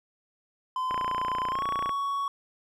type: tone with pitch glide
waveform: triangle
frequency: 1024 to 1116.7 Hz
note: C6 to C#6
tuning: -38 to +12 cents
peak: -25 dBFS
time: 0.76-2.28 s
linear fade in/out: 2 ms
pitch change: +150 cents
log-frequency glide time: 1.49-1.64 s
type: click train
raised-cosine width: 0.5 ms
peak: -18 dBFS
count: 30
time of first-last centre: 0.91-1.893 s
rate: 29.5 Hz
effects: none